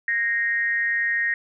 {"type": "tone with frequency modulation", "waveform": "sine", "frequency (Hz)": 1864.7, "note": "A#6", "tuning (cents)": 0, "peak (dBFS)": -20, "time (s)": [0.08, 1.34], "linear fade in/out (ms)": 2, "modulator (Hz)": 217, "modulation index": 0.54, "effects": []}